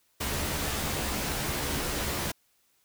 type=noise with comb filter; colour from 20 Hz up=pink; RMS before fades=-31 dBFS; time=0.2-2.32 s; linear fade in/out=10 ms; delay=14 ms; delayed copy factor=+0.55; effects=white hiss -69 dBFS RMS until 2.84 s